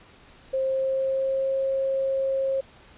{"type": "tone with pitch glide", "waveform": "sine", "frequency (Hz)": [530, 537.4], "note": ["C5", "C5"], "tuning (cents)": [22, 46], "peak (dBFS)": -22, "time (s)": [0.53, 2.61], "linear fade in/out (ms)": 10, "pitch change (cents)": 24, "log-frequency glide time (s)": [0.64, 1.57], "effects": ["pink hiss -52 dBFS RMS until 2.97 s", "resampled to 8000 Hz"]}